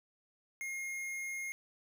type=tone with hard clipping; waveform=sine; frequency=2141 Hz; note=C7; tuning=39 cents sharp; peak=-39 dBFS; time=0.61-1.52 s; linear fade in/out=0 ms; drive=14 dB; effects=none